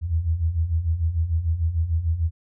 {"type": "beating tone pair", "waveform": "sine", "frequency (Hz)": [77.78, 84.48], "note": ["D#2", "E2"], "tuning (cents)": [0, 43], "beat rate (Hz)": 6.7, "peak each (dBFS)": [-26, -21], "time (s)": [0.01, 2.31], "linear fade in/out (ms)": 50, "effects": []}